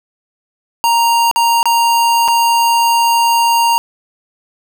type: tone with dropouts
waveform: square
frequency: 932.3 Hz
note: A#5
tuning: in tune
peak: -10 dBFS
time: 0.84-3.78 s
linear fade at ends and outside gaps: 0 ms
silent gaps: 1.313-1.36 / 1.629-1.656 / 2.279-2.284 s
effects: 8-bit